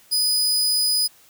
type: tone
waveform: sawtooth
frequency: 4978 Hz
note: D#8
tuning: in tune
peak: -15 dBFS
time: 0.11-1.08 s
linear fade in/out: 20 ms
effects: white hiss -53 dBFS RMS until 1.29 s

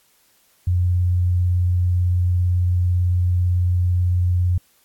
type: tone with vibrato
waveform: sine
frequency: 89.3 Hz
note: F2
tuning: 39 cents sharp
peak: -15 dBFS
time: 0.67-4.58 s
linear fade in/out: 5 ms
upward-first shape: sine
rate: 18 Hz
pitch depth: 12 cents each way
effects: white hiss -59 dBFS RMS until 4.84 s + AAC 64 kbps

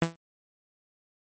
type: tone with exponential decay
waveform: sawtooth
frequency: 166.3 Hz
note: E3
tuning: 16 cents sharp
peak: -15 dBFS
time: 0.02-0.16 s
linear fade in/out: 2 ms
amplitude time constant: 30 ms
effects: MP3 32 kbps

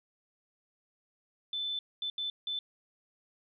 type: tone bursts at uneven times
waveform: sine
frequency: 3520 Hz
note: A7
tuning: in tune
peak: -32 dBFS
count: 4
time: 1.53-1.79 / 2.02-2.1 / 2.18-2.3 / 2.47-2.59 s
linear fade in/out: 2 ms
effects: none

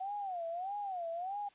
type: tone with vibrato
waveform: sine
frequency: 740 Hz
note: F#5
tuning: in tune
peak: -36 dBFS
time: 0-1.49 s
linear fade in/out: 10 ms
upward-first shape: sine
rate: 1.6 Hz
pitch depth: 190 cents each way
effects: white hiss -65 dBFS RMS until 1.54 s + resampled to 8000 Hz

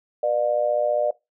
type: tone with amplitude modulation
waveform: sine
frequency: 600 Hz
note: D5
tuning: 37 cents sharp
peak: -15 dBFS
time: 0.23-1.11 s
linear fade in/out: 5 ms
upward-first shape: sine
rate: 115 Hz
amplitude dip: 85%
effects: noise-tail reverb RT60 0.2 s tail -20 dB re dry

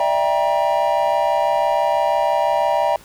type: chord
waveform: triangle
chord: E half-diminished seventh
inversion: third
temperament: just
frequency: 593.3 / 659.3 / 791.1 / 949.3 Hz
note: D5 / E5 / G5 / Bb5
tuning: +18 / 0 / +16 / +31 cents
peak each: -19 dBFS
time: 0-2.96 s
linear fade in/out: 2 ms
effects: pink hiss -46 dBFS RMS until 3.04 s

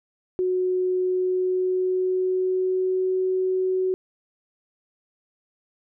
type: tone with pitch glide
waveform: sine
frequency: 367.5 to 373.1 Hz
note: F#4 to F#4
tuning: -12 to +14 cents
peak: -20 dBFS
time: 0.39-3.94 s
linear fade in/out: 0 ms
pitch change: +26 cents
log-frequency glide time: 1.01-3.15 s
effects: none

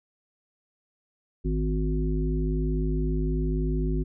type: harmonic tone with a mistuned harmonic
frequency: 51.9 Hz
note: G#1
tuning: in tune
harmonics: 1 / 3 / 5 / 7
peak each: -25 / -30 / -32 / -33 dBFS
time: 1.44-4.04 s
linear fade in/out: 20 ms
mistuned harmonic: 5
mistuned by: -19 cents
effects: none

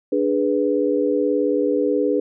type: chord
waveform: sine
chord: G# diminished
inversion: second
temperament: equal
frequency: 293.7 / 415.3 / 493.9 Hz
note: D4 / G#4 / B4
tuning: 0 / 0 / 0 cents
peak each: -21 dBFS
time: 0.12-2.2 s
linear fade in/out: 5 ms
effects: none

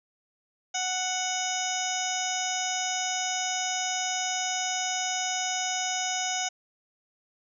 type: harmonic tone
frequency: 740 Hz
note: F#5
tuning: in tune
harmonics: 1 / 2 / 3 / 4 / 5 / 7 / 8 / 9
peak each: -32 / -38 / -37 / -36 / -38 / -38 / -36 / -33 dBFS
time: 0.74-6.49 s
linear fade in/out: 10 ms
effects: none

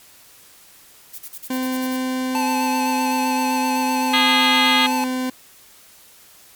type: noise bursts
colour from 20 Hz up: violet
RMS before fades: -33 dBFS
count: 9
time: 1.13-1.97 s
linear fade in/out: 10 ms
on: 56 ms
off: 42 ms
type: tone with pitch glide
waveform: 40% pulse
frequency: 257.6 to 256 Hz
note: C4 to C4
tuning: -27 to -38 cents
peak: -20 dBFS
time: 1.5-5.3 s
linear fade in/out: 5 ms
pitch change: -11 cents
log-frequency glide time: 4.44-4.98 s
type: tone with vibrato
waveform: square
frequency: 871 Hz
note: A5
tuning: 18 cents flat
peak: -21 dBFS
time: 2.35-5.04 s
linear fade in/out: 0 ms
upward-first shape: sine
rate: 7.8 Hz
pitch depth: 33 cents each way
type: harmonic tone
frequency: 411.2 Hz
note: G#4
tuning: 17 cents flat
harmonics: 3 / 4 / 5 / 6 / 7 / 8 / 9 / 10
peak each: -23 / -25 / -21 / -26 / -25 / -20 / -25 / -26 dBFS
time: 4.13-4.87 s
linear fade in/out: 10 ms
effects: white hiss -48 dBFS RMS until 6.55 s + MP3 96 kbps

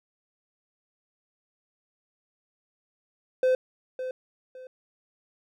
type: tone with echo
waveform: triangle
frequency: 513 Hz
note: C5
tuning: 34 cents flat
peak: -17 dBFS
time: 3.43-3.55 s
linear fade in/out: 2 ms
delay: 560 ms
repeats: 2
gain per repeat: -11 dB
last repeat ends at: 4.67 s
effects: none

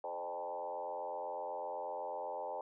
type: tone with frequency modulation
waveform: sine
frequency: 698.5 Hz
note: F5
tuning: in tune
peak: -38 dBFS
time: 0.04-2.61 s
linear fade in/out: 2 ms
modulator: 88 Hz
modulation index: 2.6
effects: none

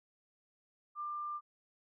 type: tone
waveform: sine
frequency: 1192 Hz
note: D6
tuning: 25 cents sharp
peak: -37 dBFS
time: 0.95-1.41 s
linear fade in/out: 50 ms
effects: none

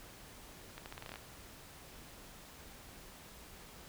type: accelerating click train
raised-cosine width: 0.3 ms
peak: -29 dBFS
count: 10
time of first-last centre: 0.78-1.158 s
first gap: 79 ms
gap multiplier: 0.83
effects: pink hiss -54 dBFS RMS until 3.88 s

